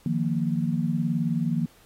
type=chord; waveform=sine; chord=Eb suspended second; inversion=none; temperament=equal; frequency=155.56 / 174.61 / 233.1 Hz; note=Eb3 / F3 / Bb3; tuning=0 / 0 / 0 cents; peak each=-27 dBFS; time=0.06-1.66 s; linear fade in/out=2 ms; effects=pink hiss -57 dBFS RMS until 1.85 s + AAC 48 kbps